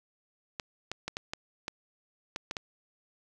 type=clicks; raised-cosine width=0.2 ms; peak=-17 dBFS; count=9; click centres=0.598 / 0.916 / 1.08 / 1.169 / 1.335 / 1.681 / 2.361 / 2.511 / 2.568 s; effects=none